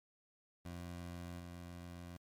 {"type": "tone with level steps", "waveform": "20% pulse", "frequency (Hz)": 87.31, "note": "F2", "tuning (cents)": 0, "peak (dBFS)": [-40, -43], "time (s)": [0.65, 2.17], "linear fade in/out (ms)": 5, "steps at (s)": 1.39, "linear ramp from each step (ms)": 10, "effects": ["MP3 96 kbps"]}